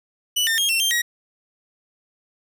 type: tone with pitch steps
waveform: sawtooth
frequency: 2964 / 1808 / 3242 / 2707 / 3169 / 1901 Hz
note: F#7 / A6 / G#7 / E7 / G7 / A#6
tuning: +2 / +47 / -42 / +45 / +18 / +33 cents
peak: -15 dBFS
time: 0.36-1.02 s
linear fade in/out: 10 ms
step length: 110 ms
effects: none